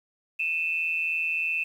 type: tone pair together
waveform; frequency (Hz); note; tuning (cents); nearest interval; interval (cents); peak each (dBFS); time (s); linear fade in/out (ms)
sine; 2489 / 2652; D#7 / E7; 0 / +10; minor second; 110; -30 / -26; 0.39-1.64; 10
effects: 9-bit